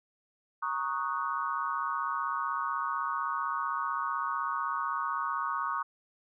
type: chord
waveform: sine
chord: D# minor seventh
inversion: second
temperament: equal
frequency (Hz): 932.3 / 1108.7 / 1244.5 / 1480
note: A#5 / C#6 / D#6 / F#6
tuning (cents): 0 / 0 / 0 / 0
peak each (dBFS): -37 / -33 / -34 / -39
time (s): 0.62-5.83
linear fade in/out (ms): 10
effects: none